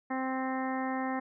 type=harmonic tone; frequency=261.6 Hz; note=C4; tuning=in tune; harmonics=1 / 2 / 3 / 4 / 5 / 6 / 7 / 8; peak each=-33 / -40 / -36 / -40 / -44 / -50 / -41 / -48 dBFS; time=0.1-1.2 s; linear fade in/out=10 ms; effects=none